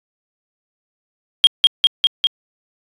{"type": "tone with echo", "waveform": "sine", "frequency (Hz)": 3236, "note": "G#7", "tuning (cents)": -46, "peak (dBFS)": -3, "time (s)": [1.44, 1.47], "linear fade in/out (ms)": 0, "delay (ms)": 200, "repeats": 4, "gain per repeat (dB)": -2, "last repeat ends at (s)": 2.27, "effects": ["tanh soft clip ceiling -3 dBFS"]}